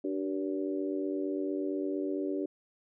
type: harmonic tone with a mistuned harmonic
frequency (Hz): 95.4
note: G2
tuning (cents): -47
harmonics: 3 / 4 / 5 / 6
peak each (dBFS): -33 / -34 / -42 / -41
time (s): 0.04-2.46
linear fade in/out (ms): 5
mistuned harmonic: 3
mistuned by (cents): +40
effects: none